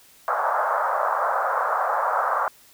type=band-pass noise; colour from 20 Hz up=white; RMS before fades=-23 dBFS; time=0.28-2.48 s; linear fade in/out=0 ms; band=550 to 1400 Hz; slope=48 dB/octave; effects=white hiss -53 dBFS RMS until 2.73 s